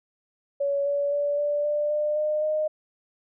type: tone with pitch steps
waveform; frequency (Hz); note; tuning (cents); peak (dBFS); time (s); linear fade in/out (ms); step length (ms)
sine; 563 / 570.2 / 577.5 / 584.9 / 592.4 / 599.9 / 607.6 / 615.4; C#5 / C#5 / D5 / D5 / D5 / D5 / D#5 / D#5; +27 / +49 / -29 / -7 / +15 / +37 / -41 / -19; -22; 0.6-2.68; 10; 260
effects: none